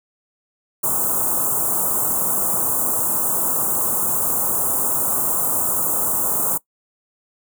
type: band-stop noise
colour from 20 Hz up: white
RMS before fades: -20 dBFS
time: 0.83-6.58 s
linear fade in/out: 10 ms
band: 1300 to 7400 Hz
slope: 48 dB/octave
effects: noise-tail reverb RT60 0.1 s tail -20 dB re dry + high-pass 100 Hz 12 dB/octave